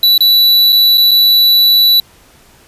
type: tone with dropouts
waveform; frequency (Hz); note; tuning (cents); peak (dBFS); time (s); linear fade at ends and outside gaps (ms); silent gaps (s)
square; 3951; B7; 0; -6; 0.03-2; 2; 0.179-0.206 / 0.723-0.727 / 0.974-0.979 / 1.11-1.114
effects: pink hiss -45 dBFS RMS until 2.67 s + resampled to 32000 Hz